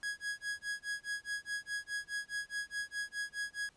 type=tone with tremolo; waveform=45% pulse; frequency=1661.2 Hz; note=G#6; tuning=in tune; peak=-34 dBFS; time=0.03-3.69 s; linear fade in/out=0 ms; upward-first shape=sine; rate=4.8 Hz; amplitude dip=100%; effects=pink hiss -68 dBFS RMS until 3.76 s + resampled to 22050 Hz